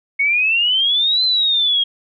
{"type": "exponential two-way sweep", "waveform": "sine", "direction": "up then down", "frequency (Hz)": [2197, 4100, 3244], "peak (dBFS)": -13, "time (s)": [0.19, 1.84], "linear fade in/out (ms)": 10, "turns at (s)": 1.24, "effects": []}